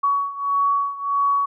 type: beating tone pair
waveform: sine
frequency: 1124 / 1125.6 Hz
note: C#6 / C#6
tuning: +24 / +26 cents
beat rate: 1.6 Hz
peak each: -20 / -23 dBFS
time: 0.03-1.46 s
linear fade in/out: 10 ms
effects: none